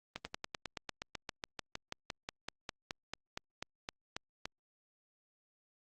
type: slowing click train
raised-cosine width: 0.2 ms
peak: -21 dBFS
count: 26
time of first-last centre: 0.16-4.455 s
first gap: 90 ms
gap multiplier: 1.05
effects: Opus 24 kbps